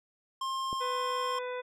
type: tone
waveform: square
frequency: 1062 Hz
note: C6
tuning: 25 cents sharp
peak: -32 dBFS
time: 0.41-1.39 s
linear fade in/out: 5 ms
type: click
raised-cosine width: 2 ms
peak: -27 dBFS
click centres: 0.729 s
type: harmonic tone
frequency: 498.6 Hz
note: B4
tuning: 16 cents sharp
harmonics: 1 / 2 / 3 / 4 / 5 / 7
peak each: -35 / -41 / -45 / -47 / -49 / -52 dBFS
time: 0.8-1.62 s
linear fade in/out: 20 ms
effects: low-pass 8000 Hz 12 dB/octave